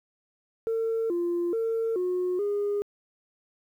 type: tone with pitch steps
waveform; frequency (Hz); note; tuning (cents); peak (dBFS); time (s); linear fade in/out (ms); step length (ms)
sine; 452 / 346.5 / 453.1 / 362.5 / 409; A4 / F4 / A#4 / F#4 / G#4; +47 / -14 / -49 / -35 / -26; -23; 0.67-2.82; 0; 430
effects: tanh soft clip ceiling -22 dBFS + 10-bit